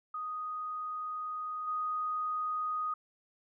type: tone with level steps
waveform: sine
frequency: 1244.5 Hz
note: D#6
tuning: in tune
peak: -35 / -31 dBFS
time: 0.14-2.94 s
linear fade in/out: 5 ms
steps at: 1.67 s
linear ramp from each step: 10 ms
effects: none